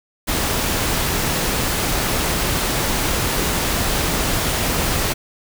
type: noise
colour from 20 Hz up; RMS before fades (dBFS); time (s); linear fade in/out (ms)
pink; -20; 0.27-5.14; 20
effects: none